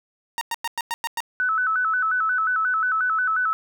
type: tone bursts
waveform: sawtooth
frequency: 928 Hz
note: A#5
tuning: 8 cents flat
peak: -20 dBFS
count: 7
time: 0.38-1.204 s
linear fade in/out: 0 ms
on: 32 ms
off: 100 ms
type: tone with vibrato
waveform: sine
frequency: 1396.9 Hz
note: F6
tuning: in tune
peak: -19 dBFS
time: 1.4-3.53 s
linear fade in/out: 0 ms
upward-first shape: square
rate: 5.6 Hz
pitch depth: 120 cents each way
effects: none